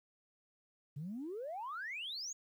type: exponential sweep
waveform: sine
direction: up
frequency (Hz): 134.9 to 6900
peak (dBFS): -39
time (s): 0.96-2.33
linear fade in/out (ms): 10
effects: tanh soft clip ceiling -36 dBFS + 12-bit